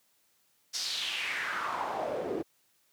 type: noise with band-pass filter sweep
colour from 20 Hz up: pink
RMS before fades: -34 dBFS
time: 0.73-2.43 s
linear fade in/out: 20 ms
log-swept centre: 5600 to 340 Hz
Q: 3.6
effects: white hiss -70 dBFS RMS until 2.92 s + high-pass 80 Hz 12 dB/octave